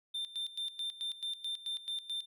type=tone with tremolo; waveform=triangle; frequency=3584 Hz; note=A7; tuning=31 cents sharp; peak=-33 dBFS; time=0.14-2.26 s; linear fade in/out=10 ms; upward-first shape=square; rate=4.6 Hz; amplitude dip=80%; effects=none